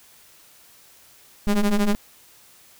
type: ring-modulated tone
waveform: square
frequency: 101.6 Hz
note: G#2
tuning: 38 cents flat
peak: -15 dBFS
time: 1.47-1.95 s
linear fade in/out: 0 ms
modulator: 108 Hz
effects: white hiss -52 dBFS RMS until 2.79 s